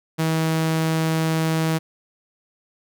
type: tone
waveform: sawtooth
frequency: 160.6 Hz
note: E3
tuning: 45 cents flat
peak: -15 dBFS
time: 0.18-1.79 s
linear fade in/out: 20 ms
effects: none